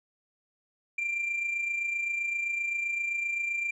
sine tone with amplitude modulation, 2371 Hz, D7, 16 cents sharp, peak -24 dBFS, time 0.98-3.71 s, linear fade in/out 5 ms, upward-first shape sine, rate 27.7 Hz, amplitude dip 55%, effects tanh soft clip ceiling -25 dBFS

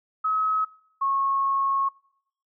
sine tone pair in turn, 1280 / 1093.7 Hz, D#6 / C#6, +49 / -24 cents, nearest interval minor third, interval 273 cents, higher first, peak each -21 dBFS, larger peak neither, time 0.24-0.65 / 1.01-1.89 s, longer second, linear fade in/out 10 ms, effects noise-tail reverb RT60 0.8 s tail -25 dB re dry

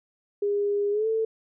sine tone with pitch glide, 407.5 to 444.4 Hz, G#4 to A4, -33 to +17 cents, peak -22 dBFS, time 0.42-1.25 s, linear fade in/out 5 ms, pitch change +150 cents, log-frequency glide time 0.91-1.07 s, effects none

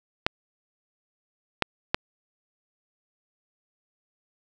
clicks, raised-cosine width 0.3 ms, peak -4 dBFS, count 3, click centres 0.265 / 1.623 / 1.945 s, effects none

